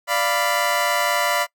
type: chord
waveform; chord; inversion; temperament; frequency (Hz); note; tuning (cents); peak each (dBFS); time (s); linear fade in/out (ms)
20% pulse; B diminished; first; equal with one note detuned; 587.3 / 693.2 / 987.8; D5 / F5 / B5; 0 / -13 / 0; -18; 0.07-1.47; 50
effects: noise-tail reverb RT60 0.1 s tail -23 dB re dry